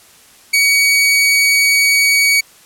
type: tone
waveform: sawtooth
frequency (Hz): 2255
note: C#7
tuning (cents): +29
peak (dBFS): -6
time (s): 0.53-2.41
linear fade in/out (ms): 10
effects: white hiss -45 dBFS RMS until 2.65 s + low-pass 12000 Hz 12 dB/octave